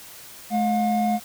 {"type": "tone pair together", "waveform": "triangle", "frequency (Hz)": [213.9, 715.9], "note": ["A3", "F5"], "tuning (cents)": [-49, 43], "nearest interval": "octave + major sixth", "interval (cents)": 2092, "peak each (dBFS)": -20, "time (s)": [0.5, 1.2], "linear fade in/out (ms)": 50, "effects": ["white hiss -43 dBFS RMS until 1.24 s"]}